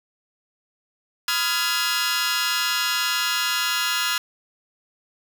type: chord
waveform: 15% pulse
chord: F half-diminished seventh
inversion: second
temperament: just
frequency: 1005.8 / 1257.2 / 1396.9 / 1676.3 Hz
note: Cb6 / Eb6 / F6 / Ab6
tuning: +31 / +18 / 0 / +16 cents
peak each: -23 / -23 / -18 / -20 dBFS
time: 1.28-4.18 s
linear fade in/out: 2 ms
effects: none